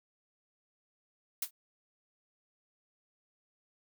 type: noise with exponential decay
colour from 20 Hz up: blue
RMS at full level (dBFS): -28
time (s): 1.42-1.51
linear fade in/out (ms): 5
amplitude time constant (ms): 19
effects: none